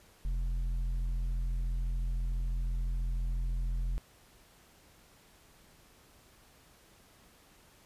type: tone with tanh clipping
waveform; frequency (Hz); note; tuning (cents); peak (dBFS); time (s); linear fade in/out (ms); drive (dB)
triangle; 43; F1; -26; -31; 0.25-3.98; 0; 11
effects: pink hiss -61 dBFS RMS until 7.85 s + resampled to 32000 Hz